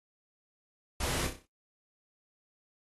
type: noise with echo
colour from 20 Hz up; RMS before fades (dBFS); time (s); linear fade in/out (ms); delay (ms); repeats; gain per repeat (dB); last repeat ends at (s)
pink; -34; 1-1.27; 5; 31; 6; -6; 1.456
effects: noise-tail reverb RT60 0.2 s tail -22 dB re dry + AAC 32 kbps